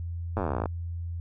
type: slowing click train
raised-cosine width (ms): 1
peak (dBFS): -15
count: 22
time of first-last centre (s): 0.37-0.658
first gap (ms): 9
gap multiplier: 1.04
effects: added 85 Hz sine -31 dBFS peak until 1.2 s